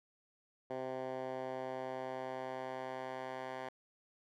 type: tone with band-pass filter sweep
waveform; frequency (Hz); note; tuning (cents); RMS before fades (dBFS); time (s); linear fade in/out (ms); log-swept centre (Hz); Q
10% pulse; 130; C3; -11; -42; 0.7-3.69; 5; 590 to 1100; 1.1
effects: none